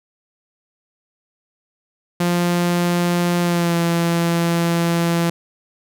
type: tone with pitch glide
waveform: sawtooth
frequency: 174.61 to 169.44 Hz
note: F3 to E3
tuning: 0 to +48 cents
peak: -12 dBFS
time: 2.2-5.3 s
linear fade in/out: 5 ms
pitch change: -52 cents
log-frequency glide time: 3.41-3.77 s
effects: none